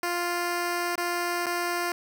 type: tone with dropouts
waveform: 10% pulse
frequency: 349.2 Hz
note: F4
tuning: in tune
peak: -18 dBFS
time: 0.03-1.92 s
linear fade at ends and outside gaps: 2 ms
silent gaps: 0.956-0.978 / 1.46-1.465 s
effects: none